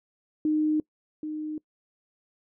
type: tone pair in turn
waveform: sine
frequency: 307 / 307 Hz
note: D#4 / D#4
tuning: -23 / -23 cents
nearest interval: unison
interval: 0 cents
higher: neither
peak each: -21 / -30 dBFS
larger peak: first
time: 0.45-0.8 / 1.23-1.58 s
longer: neither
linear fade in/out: 2 ms
effects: noise-tail reverb RT60 0.1 s tail -24 dB re dry